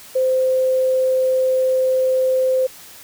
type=tone; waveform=sine; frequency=518 Hz; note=C5; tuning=17 cents flat; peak=-14 dBFS; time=0.15-2.67 s; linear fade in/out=10 ms; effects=white hiss -41 dBFS RMS until 3.03 s